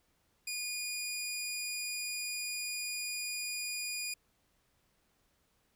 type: tone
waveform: 15% pulse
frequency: 2445 Hz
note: D#7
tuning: 31 cents flat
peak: -29 dBFS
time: 0.47-4.14 s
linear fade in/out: 5 ms
effects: pink hiss -74 dBFS RMS until 5.75 s